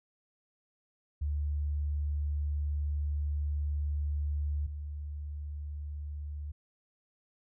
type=tone pair in turn; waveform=sine; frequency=73.42 / 73.69 Hz; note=D2 / D2; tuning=0 / +6 cents; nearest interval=unison; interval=6 cents; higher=second; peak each=-29 / -36 dBFS; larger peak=first; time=1.21-4.67 / 4.67-6.52 s; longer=first; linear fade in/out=10 ms; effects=none